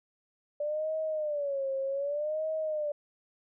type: tone with vibrato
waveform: sine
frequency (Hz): 583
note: D5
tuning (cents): -13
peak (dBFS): -29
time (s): 0.6-2.92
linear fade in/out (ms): 5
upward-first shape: sine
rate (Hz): 0.65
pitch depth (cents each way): 140
effects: none